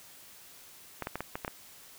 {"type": "clicks", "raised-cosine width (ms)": 0.5, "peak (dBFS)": -19, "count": 7, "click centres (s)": [1.023, 1.071, 1.156, 1.206, 1.355, 1.448, 1.479], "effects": ["white hiss -53 dBFS RMS until 1.98 s"]}